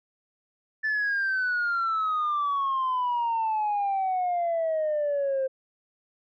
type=exponential sweep; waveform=sine; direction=down; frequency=1760 to 524 Hz; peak=-22 dBFS; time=0.83-5.48 s; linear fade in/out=20 ms; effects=tanh soft clip ceiling -21 dBFS